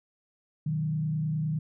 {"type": "tone with frequency modulation", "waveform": "sine", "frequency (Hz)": 154.9, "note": "D#3", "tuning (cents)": -7, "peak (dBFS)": -26, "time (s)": [0.66, 1.59], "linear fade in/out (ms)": 5, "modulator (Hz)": 29.8, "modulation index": 0.56, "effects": []}